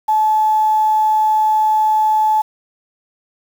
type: tone with quantisation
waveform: sine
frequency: 864 Hz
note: A5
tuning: 32 cents flat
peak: -11 dBFS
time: 0.08-2.42 s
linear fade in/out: 10 ms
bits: 6
effects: none